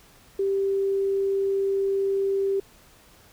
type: tone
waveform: sine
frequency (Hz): 392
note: G4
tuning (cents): 0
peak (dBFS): -21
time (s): 0.39-2.6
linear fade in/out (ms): 5
effects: pink hiss -54 dBFS RMS until 3.32 s